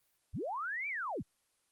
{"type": "linear two-way sweep", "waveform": "sine", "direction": "up then down", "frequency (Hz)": [30.59, 2375, 30.59], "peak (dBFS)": -35, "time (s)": [0.33, 1.23], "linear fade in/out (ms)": 20, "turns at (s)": 0.88, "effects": ["white hiss -75 dBFS RMS until 1.71 s", "Opus 24 kbps"]}